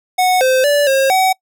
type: tone with pitch steps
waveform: square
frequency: 736 / 518 / 580 / 538 / 754 Hz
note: F#5 / C5 / D5 / C5 / F#5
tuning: -9 / -17 / -22 / +48 / +32 cents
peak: -11 dBFS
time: 0.18-1.33 s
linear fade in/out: 10 ms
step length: 230 ms
effects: noise-tail reverb RT60 0.1 s tail -25 dB re dry